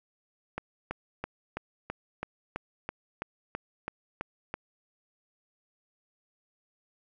click train, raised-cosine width 0.5 ms, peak -18 dBFS, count 13, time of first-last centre 0.58-4.54 s, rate 3.03 Hz, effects none

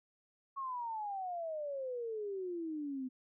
sine exponential sweep, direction down, 1108.7 to 252.2 Hz, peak -37 dBFS, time 0.56-3.09 s, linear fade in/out 20 ms, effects none

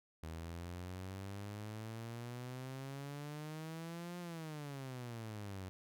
sawtooth exponential two-way sweep, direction up then down, 79.6 to 177.5 to 91.7 Hz, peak -40 dBFS, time 0.23-5.69 s, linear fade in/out 0 ms, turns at 4.19 s, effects none

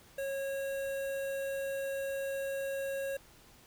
square tone with notch filter, 547 Hz, C#5, 23 cents flat, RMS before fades -36 dBFS, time 0.18-3.17 s, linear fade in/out 5 ms, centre 4900 Hz, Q 1.1, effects pink hiss -59 dBFS RMS until 3.66 s

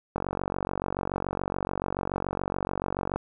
click train, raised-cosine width 1 ms, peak -14 dBFS, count 142, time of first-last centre 0.16-3.16 s, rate 47 Hz, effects none

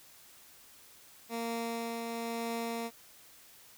15% pulse tone with tremolo, 231.2 Hz, A#3, 14 cents flat, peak -27 dBFS, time 1.29-2.91 s, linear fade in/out 50 ms, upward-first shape triangle, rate 1 Hz, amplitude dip 30%, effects white hiss -57 dBFS RMS until 3.77 s

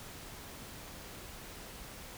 silence, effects pink hiss -48 dBFS RMS until 2.17 s

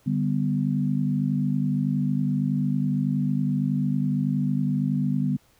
sine chord, G major, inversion second, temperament equal with one note detuned, 146.83 / 196 / 248.5 Hz, D3 / G3 / B3, 0 / 0 / +11 cents, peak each -25 / -26 / -26 dBFS, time 0.06-5.37 s, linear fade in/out 10 ms, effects pink hiss -61 dBFS RMS until 5.59 s

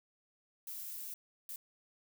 violet noise bursts at uneven times, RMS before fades -44 dBFS, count 2, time 0.67-1.14 / 1.49-1.56 s, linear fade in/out 2 ms, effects none

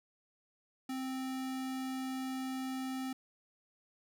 square tone, 261.6 Hz, C4, in tune, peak -37 dBFS, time 0.89-3.13 s, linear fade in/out 5 ms, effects none

